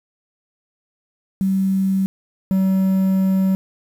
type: tone pair in turn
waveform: sine / triangle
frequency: 192 / 190.45 Hz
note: G3 / G3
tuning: -36 / -50 cents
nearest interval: unison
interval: 14 cents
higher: first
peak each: -15 / -12 dBFS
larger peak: second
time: 1.41-2.06 / 2.51-3.55 s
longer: second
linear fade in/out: 0 ms
effects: 7-bit